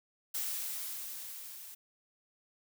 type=noise with level ramp; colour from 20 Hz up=blue; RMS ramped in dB=-35 to -49 dBFS; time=0.34-1.75 s; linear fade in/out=10 ms; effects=none